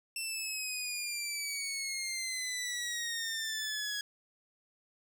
15% pulse exponential sweep, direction down, 2692 to 1661.2 Hz, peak -28 dBFS, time 0.16-4.01 s, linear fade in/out 2 ms, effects none

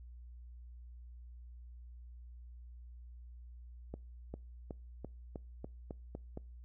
accelerating click train, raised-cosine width 2 ms, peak -29 dBFS, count 9, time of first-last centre 3.94-6.374 s, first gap 400 ms, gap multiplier 0.92, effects noise-tail reverb RT60 0.4 s tail -26 dB re dry + added 60 Hz sine -49 dBFS peak until 6.64 s

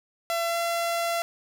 sawtooth tone with pitch glide, 675 to 679.7 Hz, E5 to F5, +41 to -47 cents, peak -21 dBFS, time 0.3-1.22 s, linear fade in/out 0 ms, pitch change +12 cents, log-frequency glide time 0.46-0.57 s, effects none

